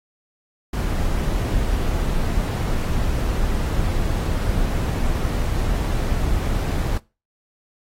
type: noise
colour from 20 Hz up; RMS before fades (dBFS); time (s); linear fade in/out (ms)
brown; -21; 0.73-6.98; 5
effects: noise-tail reverb RT60 0.3 s tail -22 dB re dry + AAC 48 kbps